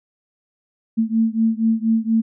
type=beating tone pair; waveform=sine; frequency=222.6 / 226.8 Hz; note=A3 / A#3; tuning=+20 / -47 cents; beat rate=4.2 Hz; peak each=-18 / -19 dBFS; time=0.97-2.22 s; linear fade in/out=20 ms; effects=none